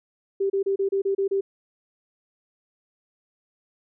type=tone bursts; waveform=sine; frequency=392 Hz; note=G4; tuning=in tune; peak=-20 dBFS; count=8; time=0.4-1.41 s; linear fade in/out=10 ms; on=100 ms; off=30 ms; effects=none